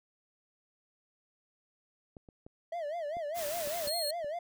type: clicks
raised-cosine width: 2 ms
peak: -34 / -39 / -35 / -34 / -35 / -34 / -38 dBFS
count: 7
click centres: 2.168 / 2.288 / 2.465 / 3.169 / 3.674 / 3.873 / 4.245 s
type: tone with vibrato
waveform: triangle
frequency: 635 Hz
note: D#5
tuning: 35 cents sharp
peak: -32 dBFS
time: 2.72-4.39 s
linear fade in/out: 5 ms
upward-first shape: sine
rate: 5 Hz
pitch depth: 170 cents each way
type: noise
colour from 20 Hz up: white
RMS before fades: -40 dBFS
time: 3.34-3.91 s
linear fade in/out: 50 ms
type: tone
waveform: sawtooth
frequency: 4266 Hz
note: C8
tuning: 33 cents sharp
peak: -30 dBFS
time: 3.87-4.11 s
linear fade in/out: 5 ms
effects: none